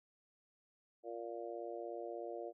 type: harmonic tone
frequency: 116.7 Hz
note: A#2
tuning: 2 cents sharp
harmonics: 3 / 4 / 5 / 6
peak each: -47 / -47 / -47 / -49 dBFS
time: 1.03-2.53 s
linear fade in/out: 50 ms
effects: none